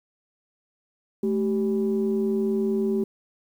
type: tone pair together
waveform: sine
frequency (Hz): 216.3 / 387.1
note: A3 / G4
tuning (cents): -29 / -22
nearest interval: minor seventh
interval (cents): 1007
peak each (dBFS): -23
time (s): 1.23-3.04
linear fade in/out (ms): 5
effects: tanh soft clip ceiling -15 dBFS + 9-bit